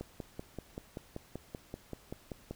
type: click train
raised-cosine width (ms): 2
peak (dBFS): -26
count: 14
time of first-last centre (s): 0.01-2.51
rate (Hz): 5.2
effects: pink hiss -60 dBFS RMS until 2.55 s